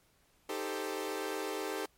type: chord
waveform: sawtooth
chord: A half-diminished seventh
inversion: second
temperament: equal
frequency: 311.1 / 392 / 440 / 523.3 Hz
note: Eb4 / G4 / A4 / C5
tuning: 0 / 0 / 0 / 0 cents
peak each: -38 / -35 / -36 / -39 dBFS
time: 0.49-1.86 s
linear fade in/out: 5 ms
effects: pink hiss -69 dBFS RMS until 1.97 s + MP3 64 kbps